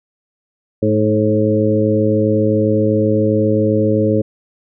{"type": "harmonic tone with a mistuned harmonic", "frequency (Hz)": 107.6, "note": "A2", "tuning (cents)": -38, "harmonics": [1, 2, 3, 4, 5], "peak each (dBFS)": [-18, -18, -18, -18, -18], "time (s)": [0.82, 4.22], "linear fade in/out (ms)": 10, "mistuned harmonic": 3, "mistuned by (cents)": -26, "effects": []}